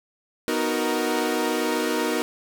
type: chord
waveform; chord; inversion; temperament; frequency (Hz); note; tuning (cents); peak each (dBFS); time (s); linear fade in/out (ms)
sawtooth; B major seventh; none; equal with one note detuned; 246.9 / 312 / 370 / 466.2; B3 / D#4 / F#4 / A#4; 0 / +5 / 0 / 0; -25 / -23 / -25 / -23; 0.48-2.22; 0
effects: none

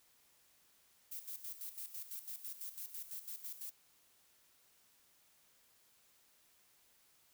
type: noise with tremolo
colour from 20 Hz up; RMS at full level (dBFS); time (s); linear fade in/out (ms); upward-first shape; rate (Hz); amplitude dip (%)
violet; -45; 1.11-3.71; 10; square; 6; 70
effects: white hiss -70 dBFS RMS until 7.33 s

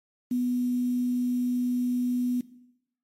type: tone with quantisation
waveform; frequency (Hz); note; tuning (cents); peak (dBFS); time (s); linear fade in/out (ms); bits
sine; 246.9; B3; 0; -23; 0.31-2.41; 5; 8
effects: noise-tail reverb RT60 0.8 s tail -17 dB re dry + MP3 64 kbps

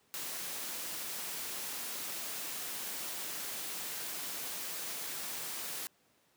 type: noise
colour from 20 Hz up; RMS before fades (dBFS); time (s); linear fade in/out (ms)
white; -40; 0.14-5.87; 0
effects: pink hiss -70 dBFS RMS until 6.36 s + high-pass 150 Hz 12 dB/octave

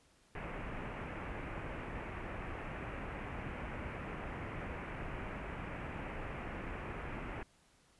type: low-pass noise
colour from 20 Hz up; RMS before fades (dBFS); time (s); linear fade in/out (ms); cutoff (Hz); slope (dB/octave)
pink; -43; 0.35-7.43; 2; 2600; 48
effects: pink hiss -68 dBFS RMS until 7.99 s + resampled to 24000 Hz

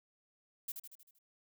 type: noise with echo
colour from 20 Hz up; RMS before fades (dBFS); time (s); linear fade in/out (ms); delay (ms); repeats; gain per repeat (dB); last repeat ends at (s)
violet; -40; 0.68-0.72; 5; 78; 6; -5; 1.188
effects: none

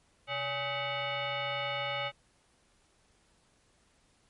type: tone with frequency modulation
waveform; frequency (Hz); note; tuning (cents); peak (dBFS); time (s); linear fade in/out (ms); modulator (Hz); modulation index
sine; 830.6; G#5; 0; -31; 0.27-2.12; 50; 700; 3.4
effects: pink hiss -68 dBFS RMS until 4.29 s + MP3 48 kbps

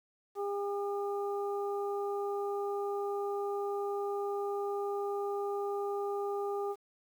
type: harmonic tone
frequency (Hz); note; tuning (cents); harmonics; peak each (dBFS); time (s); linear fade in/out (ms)
403.5; G#4; -50; 1 / 2 / 3; -33 / -39 / -43; 0.35-6.76; 50
effects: 10-bit

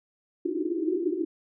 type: band-pass noise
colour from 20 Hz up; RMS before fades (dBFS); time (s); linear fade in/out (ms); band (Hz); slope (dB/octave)
white; -28; 0.45-1.25; 10; 310 to 370; 96
effects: none

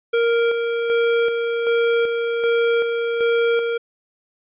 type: tone with tremolo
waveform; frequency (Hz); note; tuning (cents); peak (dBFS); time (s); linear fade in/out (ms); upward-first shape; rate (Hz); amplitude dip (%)
square; 466.2; A#4; 0; -16; 0.13-3.78; 10; square; 1.3; 40
effects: resampled to 8000 Hz

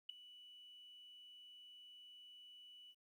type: tone with ADSR envelope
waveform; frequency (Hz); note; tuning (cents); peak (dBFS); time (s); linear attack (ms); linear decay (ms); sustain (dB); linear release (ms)
sine; 2960; F#7; 0; -39; 0.09-2.95; 7; 4; -18; 50
effects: 13-bit

